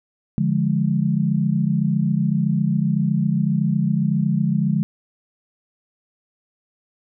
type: chord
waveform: sine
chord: D diminished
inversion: none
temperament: equal with one note detuned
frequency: 146.83 / 174.61 / 208.6 Hz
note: D3 / F3 / Ab3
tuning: 0 / 0 / +8 cents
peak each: -21 dBFS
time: 0.38-4.83 s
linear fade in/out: 0 ms
effects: none